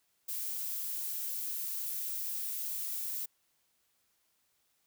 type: noise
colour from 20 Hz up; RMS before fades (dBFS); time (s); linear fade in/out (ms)
violet; -37; 0.28-3.26; 10
effects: white hiss -75 dBFS RMS until 4.86 s